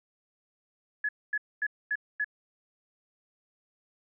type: tone bursts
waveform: sine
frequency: 1698 Hz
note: G#6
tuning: 38 cents sharp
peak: -26 dBFS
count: 5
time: 1.04-2.245 s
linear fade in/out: 5 ms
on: 49 ms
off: 240 ms
effects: none